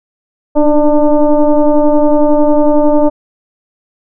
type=tone with frequency modulation; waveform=sine; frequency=294.5 Hz; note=D4; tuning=5 cents sharp; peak=-5 dBFS; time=0.55-3.1 s; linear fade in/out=20 ms; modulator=300 Hz; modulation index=1.5; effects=none